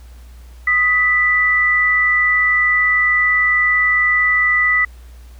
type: tone pair together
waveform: sine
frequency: 1248.9 / 1975.5 Hz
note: D#6 / B6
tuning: +6 / 0 cents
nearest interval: minor sixth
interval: 794 cents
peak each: -21 / -12 dBFS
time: 0.67-4.85 s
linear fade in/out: 5 ms
effects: added 60 Hz sine -36 dBFS peak until 5.39 s + pink hiss -51 dBFS RMS until 5.39 s